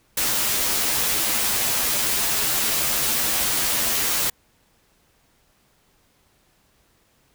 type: noise with comb filter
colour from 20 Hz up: white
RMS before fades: -22 dBFS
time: 0.17-4.3 s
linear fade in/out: 5 ms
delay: 11 ms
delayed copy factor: -0.85
effects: pink hiss -62 dBFS RMS until 7.34 s